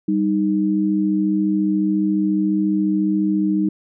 sine tone pair together, 196 / 310.3 Hz, G3 / D#4, 0 / -5 cents, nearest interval minor sixth, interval 795 cents, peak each -19 / -18 dBFS, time 0.08-3.69 s, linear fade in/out 5 ms, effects none

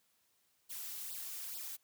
blue noise with flanger, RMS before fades -44 dBFS, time 0.69-1.77 s, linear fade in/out 20 ms, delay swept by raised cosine 0.22 to 3.42 ms, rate 2.3 Hz, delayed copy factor +1, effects white hiss -75 dBFS RMS until 1.83 s + high-pass 60 Hz 12 dB/octave

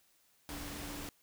sine tone in noise, 288.9 Hz, D4, 28 cents flat, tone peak -48 dBFS, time 0.49-1.09 s, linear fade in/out 0 ms, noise pink, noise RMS -44 dBFS, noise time 0.49-1.09 s, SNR -7 dB, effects white hiss -70 dBFS RMS until 1.22 s

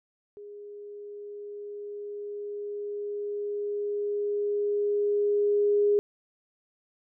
sine tone with level ramp, 411.4 Hz, G#4, 16 cents flat, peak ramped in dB -41 to -19 dBFS, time 0.37-5.99 s, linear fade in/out 0 ms, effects none

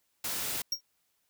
white noise, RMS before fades -34 dBFS, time 0.24-0.62 s, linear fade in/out 5 ms
square tone with exponential decay, 5588 Hz, F8, in tune, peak -25 dBFS, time 0.72-0.81 s, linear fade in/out 5 ms, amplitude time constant 19 ms
effects white hiss -75 dBFS RMS until 1.29 s

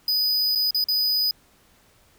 square tone with dropouts, 4978 Hz, D#8, in tune, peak -20 dBFS, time 0.08-1.31 s, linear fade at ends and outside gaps 2 ms, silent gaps 0.551-0.556 / 0.708-0.746 / 0.841-0.885 s, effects pink hiss -58 dBFS RMS until 2.18 s

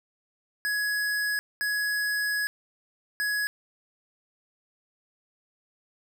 square tone bursts at uneven times, 1677 Hz, G#6, 16 cents sharp, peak -26 dBFS, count 3, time 0.65-1.39 / 1.61-2.47 / 3.2-3.47 s, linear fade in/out 0 ms, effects none

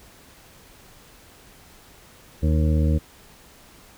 harmonic tone, 77.6 Hz, D#2, 4 cents flat, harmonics 1 / 2 / 3 / 4 / 6 / 7, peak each -18 / -24 / -28 / -30 / -34 / -35 dBFS, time 2.42-2.99 s, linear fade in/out 20 ms, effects pink hiss -50 dBFS RMS until 3.97 s

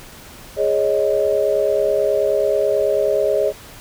sine chord, Ab suspended fourth, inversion none, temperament just, 415.3 / 553.7 / 623 Hz, Ab4 / Db5 / Eb5, 0 / -2 / +2 cents, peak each -19 dBFS, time 0.56-3.53 s, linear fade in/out 50 ms, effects pink hiss -40 dBFS RMS until 3.8 s

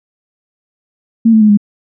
sine tone with pitch steps, 227 / 219.6 / 212.5 / 205.7 Hz, A#3 / A3 / G#3 / G#3, -46 / -3 / +40 / -16 cents, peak -4 dBFS, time 1.25-1.574 s, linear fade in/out 10 ms, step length 81 ms, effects none

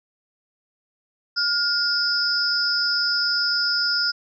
sine tone cluster, 1419 / 4877 / 5250 Hz, F6 / D#8 / E8, +27 / -35 / -8 cents, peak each -24 / -24 / -23 dBFS, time 1.36-4.12 s, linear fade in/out 20 ms, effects none

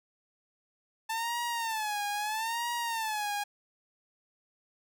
sawtooth tone with vibrato, 883 Hz, A5, 6 cents sharp, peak -27 dBFS, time 1.09-3.44 s, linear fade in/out 10 ms, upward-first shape sine, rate 0.77 Hz, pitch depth 130 cents each way, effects none

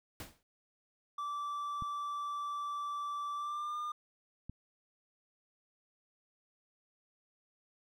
pink noise with exponential decay, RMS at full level -42 dBFS, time 0.2-0.43 s, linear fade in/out 1 ms, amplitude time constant 49 ms
triangle tone with pitch glide, 1164 to 1207.1 Hz, D6 to D6, -16 to +47 cents, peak -34 dBFS, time 1.18-3.92 s, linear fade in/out 5 ms, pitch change +63 cents, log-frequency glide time 3.35-3.77 s
clicks, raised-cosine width 5 ms, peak -31 dBFS, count 2, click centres 1.823 / 4.496 s
effects none

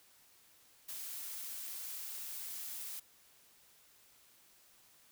blue noise, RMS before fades -44 dBFS, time 0.88-3 s, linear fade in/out 10 ms, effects white hiss -65 dBFS RMS until 5.11 s

